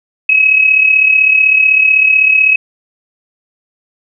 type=tone with amplitude modulation; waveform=sine; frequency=2559 Hz; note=D#7; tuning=48 cents sharp; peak=-3 dBFS; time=0.29-2.56 s; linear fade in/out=5 ms; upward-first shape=sine; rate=35.9 Hz; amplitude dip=60%; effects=none